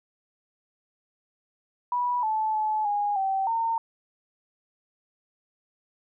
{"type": "tone with pitch steps", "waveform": "sine", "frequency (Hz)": [978, 870, 861, 822, 773, 912], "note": ["B5", "A5", "A5", "G#5", "G5", "A#5"], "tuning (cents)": [-17, -20, -38, -18, -24, -38], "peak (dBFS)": -23, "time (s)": [1.92, 3.78], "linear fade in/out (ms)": 2, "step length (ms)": 310, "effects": []}